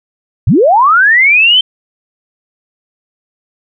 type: linear sweep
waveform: sine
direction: up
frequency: 73.3 to 3136 Hz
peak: -4 dBFS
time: 0.47-1.61 s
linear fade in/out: 5 ms
effects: none